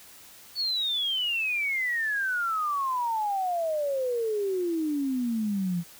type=exponential sweep; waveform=sine; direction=down; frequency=4500 to 167.2 Hz; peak=-25 dBFS; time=0.55-5.84 s; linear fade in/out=50 ms; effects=white hiss -50 dBFS RMS until 5.99 s